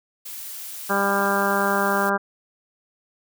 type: noise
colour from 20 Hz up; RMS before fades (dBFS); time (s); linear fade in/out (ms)
blue; -35; 0.25-2.1; 10
type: harmonic tone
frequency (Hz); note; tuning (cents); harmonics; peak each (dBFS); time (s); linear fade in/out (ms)
199; G3; +26; 1 / 2 / 3 / 4 / 5 / 6 / 7 / 8; -27 / -27 / -27 / -27 / -27 / -27 / -27 / -27; 0.89-2.18; 20
effects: none